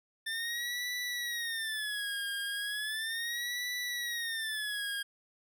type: tone with vibrato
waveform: 25% pulse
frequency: 1783 Hz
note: A6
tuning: 22 cents sharp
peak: -30 dBFS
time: 0.26-5.03 s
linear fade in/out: 10 ms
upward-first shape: sine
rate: 0.36 Hz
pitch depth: 170 cents each way
effects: none